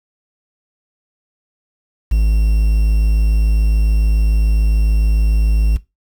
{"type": "tone with quantisation", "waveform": "triangle", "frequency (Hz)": 53.5, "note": "A1", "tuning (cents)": -48, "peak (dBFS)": -8, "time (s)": [2.11, 5.77], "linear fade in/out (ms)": 10, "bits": 6, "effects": ["noise-tail reverb RT60 0.2 s tail -17 dB re dry"]}